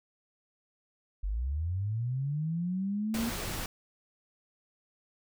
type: linear sweep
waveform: sine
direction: up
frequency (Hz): 44.31 to 236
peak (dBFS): -29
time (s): 1.23-3.3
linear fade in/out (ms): 10
type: noise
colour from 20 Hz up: pink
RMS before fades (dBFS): -36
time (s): 3.14-3.66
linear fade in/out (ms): 2
effects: none